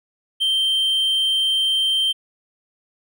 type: tone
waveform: triangle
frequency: 3136 Hz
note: G7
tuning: in tune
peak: -15 dBFS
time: 0.4-2.13 s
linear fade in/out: 20 ms
effects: none